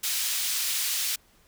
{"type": "high-pass noise", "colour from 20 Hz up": "pink", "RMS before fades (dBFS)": -28, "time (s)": [0.03, 1.16], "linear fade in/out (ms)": 10, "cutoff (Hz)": 3300, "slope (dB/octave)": 12, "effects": ["pink hiss -61 dBFS RMS until 1.47 s"]}